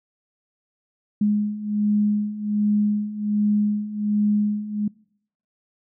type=beating tone pair; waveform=sine; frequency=207.7 / 209 Hz; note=G#3 / G#3; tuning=0 / +11 cents; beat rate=1.3 Hz; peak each=-24 / -20 dBFS; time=1.21-4.88 s; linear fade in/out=5 ms; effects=noise-tail reverb RT60 0.7 s tail -25 dB re dry